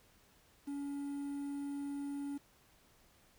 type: tone with quantisation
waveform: triangle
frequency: 282.8 Hz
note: C#4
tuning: 35 cents sharp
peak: -36 dBFS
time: 0.67-2.38 s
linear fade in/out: 10 ms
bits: 10
effects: pink hiss -67 dBFS RMS until 3.38 s